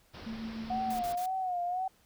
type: low-pass noise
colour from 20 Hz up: pink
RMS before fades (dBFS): -47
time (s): 0.13-1.16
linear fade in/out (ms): 20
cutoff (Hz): 5500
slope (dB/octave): 96
type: tone with tremolo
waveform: sine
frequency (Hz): 224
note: A3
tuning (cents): +31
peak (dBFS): -35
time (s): 0.26-1.02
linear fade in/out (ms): 10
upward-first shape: sine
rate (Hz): 6.6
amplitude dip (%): 45
type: tone with vibrato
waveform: sine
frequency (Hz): 730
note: F#5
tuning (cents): -24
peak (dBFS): -30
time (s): 0.7-1.88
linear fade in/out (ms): 5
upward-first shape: sine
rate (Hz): 1.9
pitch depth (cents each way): 72
type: noise bursts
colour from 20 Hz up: white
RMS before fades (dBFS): -46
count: 3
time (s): 0.9-1.262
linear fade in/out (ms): 5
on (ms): 92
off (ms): 43
effects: pink hiss -66 dBFS RMS until 2.05 s